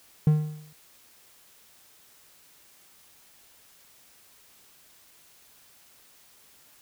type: tone with exponential decay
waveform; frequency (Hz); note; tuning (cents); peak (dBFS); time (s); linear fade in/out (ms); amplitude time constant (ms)
triangle; 152.6; D#3; -33; -12; 0.27-0.73; 2; 100
effects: white hiss -57 dBFS RMS until 6.81 s